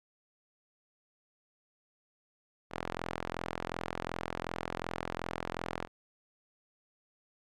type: tone with band-pass filter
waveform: sawtooth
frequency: 42.71 Hz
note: F1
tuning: 38 cents flat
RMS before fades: -39 dBFS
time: 2.7-5.88 s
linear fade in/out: 50 ms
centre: 1100 Hz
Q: 0.56
effects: none